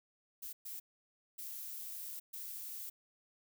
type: noise bursts at uneven times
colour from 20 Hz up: violet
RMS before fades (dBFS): -45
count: 4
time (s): 0.42-0.53 / 0.65-0.8 / 1.38-2.2 / 2.33-2.9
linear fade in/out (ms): 10
effects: none